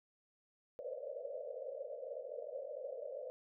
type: band-pass noise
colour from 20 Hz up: white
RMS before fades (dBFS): -45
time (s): 0.79-3.3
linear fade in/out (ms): 0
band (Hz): 480 to 610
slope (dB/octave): 96
effects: none